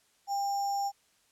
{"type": "tone with sample-and-hold", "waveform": "sine", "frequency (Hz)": 799, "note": "G5", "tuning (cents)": 33, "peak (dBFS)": -28, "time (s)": [0.27, 0.92], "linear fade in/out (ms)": 50, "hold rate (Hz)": 6300, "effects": ["white hiss -68 dBFS RMS until 1.31 s", "low-pass 10000 Hz 12 dB/octave"]}